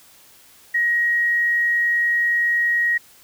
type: tone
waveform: sine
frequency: 1891 Hz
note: A#6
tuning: 24 cents sharp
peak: -16 dBFS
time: 0.74-2.98 s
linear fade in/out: 10 ms
effects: white hiss -50 dBFS RMS until 3.23 s